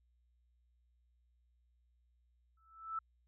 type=tone with exponential growth; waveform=sine; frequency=1318.5 Hz; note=E6; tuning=in tune; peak=-34 dBFS; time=2.57-2.99 s; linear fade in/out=5 ms; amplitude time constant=90 ms; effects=added 60 Hz sine -70 dBFS peak until 3.27 s